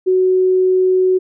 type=tone; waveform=sine; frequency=371.5 Hz; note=F#4; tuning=7 cents sharp; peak=-10 dBFS; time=0.06-1.19 s; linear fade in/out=20 ms; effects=none